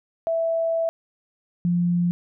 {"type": "tone pair in turn", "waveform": "sine", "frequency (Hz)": [659.3, 174.63], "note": ["E5", "F3"], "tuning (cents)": [0, 0], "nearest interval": "octave + major seventh", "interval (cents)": 2300, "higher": "first", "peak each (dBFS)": [-20, -18], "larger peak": "second", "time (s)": [[0.27, 0.89], [1.65, 2.11]], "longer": "first", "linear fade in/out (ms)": 0, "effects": []}